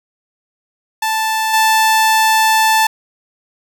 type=tone with level steps; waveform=sawtooth; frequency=880 Hz; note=A5; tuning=in tune; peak=-11 / -6 dBFS; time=1.02-2.87 s; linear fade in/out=5 ms; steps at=1.53 s; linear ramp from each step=10 ms; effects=none